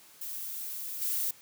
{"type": "noise with level steps", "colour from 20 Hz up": "violet", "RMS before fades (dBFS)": [-38, -31], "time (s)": [0.21, 1.31], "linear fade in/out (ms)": 5, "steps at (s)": 1.01, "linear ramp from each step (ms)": 10, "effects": ["white hiss -56 dBFS RMS until 1.41 s", "high-pass 100 Hz 12 dB/octave"]}